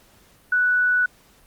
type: tone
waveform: sine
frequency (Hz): 1480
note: F#6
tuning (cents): 0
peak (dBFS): -16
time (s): 0.52-1.06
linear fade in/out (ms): 5
effects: pink hiss -55 dBFS RMS until 1.46 s + Opus 48 kbps